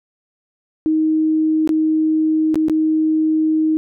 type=tone with dropouts; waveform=sine; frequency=313.9 Hz; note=D#4; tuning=15 cents sharp; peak=-13 dBFS; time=0.86-3.77 s; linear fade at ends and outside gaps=0 ms; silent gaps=1.675-1.692 / 2.544-2.556 / 2.684-2.697 s; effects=none